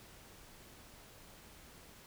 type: silence
effects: pink hiss -57 dBFS RMS until 2.06 s